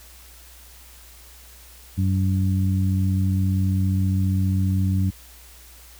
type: harmonic tone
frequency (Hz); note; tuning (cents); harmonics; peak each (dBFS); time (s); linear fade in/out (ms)
94.9; F#2; +44; 1 / 2 / 3; -19 / -24 / -32; 1.97-5.11; 20
effects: added 60 Hz sine -47 dBFS peak until 5.99 s + white hiss -48 dBFS RMS until 5.99 s